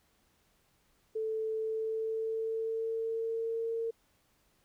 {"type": "tone with pitch glide", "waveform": "sine", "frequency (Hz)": [440, 456.3], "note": ["A4", "A#4"], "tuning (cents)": [0, -37], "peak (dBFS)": -31, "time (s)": [1.15, 3.91], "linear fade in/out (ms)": 10, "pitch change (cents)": 63, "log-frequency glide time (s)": [1.58, 3.7], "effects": ["pink hiss -71 dBFS RMS until 4.64 s"]}